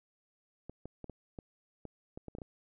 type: clicks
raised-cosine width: 2 ms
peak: -30 dBFS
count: 11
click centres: 0.696 / 0.856 / 1.043 / 1.097 / 1.388 / 1.853 / 2.175 / 2.283 / 2.351 / 2.385 / 2.418 s
effects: none